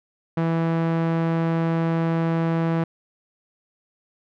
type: tone with low-pass filter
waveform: sawtooth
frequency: 164.81 Hz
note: E3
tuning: in tune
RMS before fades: -22 dBFS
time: 0.37-2.84 s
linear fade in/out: 5 ms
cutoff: 1700 Hz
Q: 0.64
effects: none